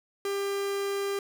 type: tone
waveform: 45% pulse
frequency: 398 Hz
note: G4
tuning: 26 cents sharp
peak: -28 dBFS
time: 0.25-1.19 s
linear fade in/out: 2 ms
effects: none